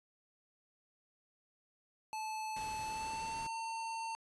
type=tone with pitch glide; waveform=square; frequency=870 to 904.3 Hz; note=A5 to A5; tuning=-20 to +47 cents; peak=-39 dBFS; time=2.13-4.15 s; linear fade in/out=0 ms; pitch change=+67 cents; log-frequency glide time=2.82-3.44 s
type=noise; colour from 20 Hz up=pink; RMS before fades=-50 dBFS; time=2.56-3.47 s; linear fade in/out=5 ms
effects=resampled to 24000 Hz